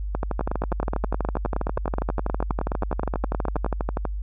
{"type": "two click trains", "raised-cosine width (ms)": 1, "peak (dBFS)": [-11, -11], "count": [32, 49], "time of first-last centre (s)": [[0.41, 3.663], [0.15, 4.052]], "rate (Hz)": [9.53, 12.3], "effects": ["added 50 Hz sine -26 dBFS peak until 4.22 s"]}